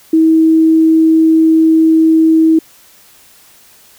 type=tone; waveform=sine; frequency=321.1 Hz; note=E4; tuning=45 cents flat; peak=-5 dBFS; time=0.13-2.59 s; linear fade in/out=5 ms; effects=white hiss -44 dBFS RMS until 3.98 s